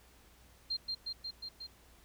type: tone with echo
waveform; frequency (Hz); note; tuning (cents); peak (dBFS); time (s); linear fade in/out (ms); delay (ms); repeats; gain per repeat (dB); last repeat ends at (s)
sine; 4186; C8; 0; -32; 0.7-0.77; 10; 180; 5; -2; 1.67
effects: added 60 Hz sine -63 dBFS peak until 2.04 s + pink hiss -63 dBFS RMS until 2.04 s